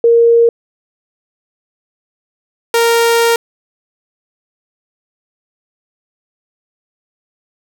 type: tone pair in turn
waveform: sine / sawtooth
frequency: 466.2 / 464.6 Hz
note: A#4 / A#4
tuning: 0 / -6 cents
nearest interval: unison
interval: 6 cents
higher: first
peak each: -5 dBFS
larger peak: neither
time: 0.04-0.49 / 2.74-3.36 s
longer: second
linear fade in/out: 2 ms
effects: none